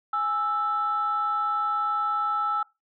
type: tone pair together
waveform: sine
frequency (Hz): 830.6 / 1318.5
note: G#5 / E6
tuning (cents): 0 / 0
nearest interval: minor sixth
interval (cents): 800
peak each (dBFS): -29 / -23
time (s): 0.13-2.63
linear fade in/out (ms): 5
effects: noise-tail reverb RT60 0.2 s tail -21 dB re dry + tanh soft clip ceiling -17 dBFS